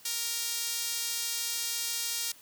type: tone with high-pass filter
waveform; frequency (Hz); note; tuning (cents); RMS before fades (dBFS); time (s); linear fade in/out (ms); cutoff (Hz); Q
sawtooth; 466.2; A#4; 0; -33; 0.05-2.32; 5; 4700; 0.83
effects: white hiss -55 dBFS RMS until 2.41 s + high-pass 60 Hz 12 dB/octave